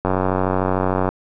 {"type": "click train", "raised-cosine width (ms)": 1, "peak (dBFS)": -5, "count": 98, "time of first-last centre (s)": [0.05, 1.09], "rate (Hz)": 93.3, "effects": []}